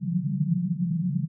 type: band-pass noise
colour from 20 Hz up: white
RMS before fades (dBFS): -26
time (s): 0-1.28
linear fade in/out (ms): 50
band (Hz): 140 to 190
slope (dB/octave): 96
effects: none